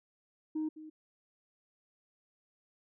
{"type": "tone with echo", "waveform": "sine", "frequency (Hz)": 311.1, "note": "D#4", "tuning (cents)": 0, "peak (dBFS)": -30, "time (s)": [0.55, 0.69], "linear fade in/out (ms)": 10, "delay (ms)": 210, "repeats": 1, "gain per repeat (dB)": -15, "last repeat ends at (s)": 0.9, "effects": ["tanh soft clip ceiling -29 dBFS"]}